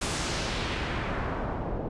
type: noise with low-pass filter sweep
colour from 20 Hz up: pink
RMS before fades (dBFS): -31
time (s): 0.01-1.89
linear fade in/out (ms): 10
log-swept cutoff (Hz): 9700 to 580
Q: 1.1
effects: resampled to 24000 Hz